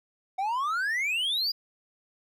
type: exponential sweep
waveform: triangle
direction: up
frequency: 740 to 4944 Hz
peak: -24 dBFS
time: 0.38-1.52 s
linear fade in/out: 10 ms
effects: none